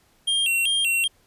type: tone with vibrato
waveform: square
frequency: 2960 Hz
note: F#7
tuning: in tune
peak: -20 dBFS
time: 0.27-1.08 s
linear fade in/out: 10 ms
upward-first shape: square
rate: 2.6 Hz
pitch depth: 140 cents each way
effects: pink hiss -61 dBFS RMS until 1.26 s + resampled to 32000 Hz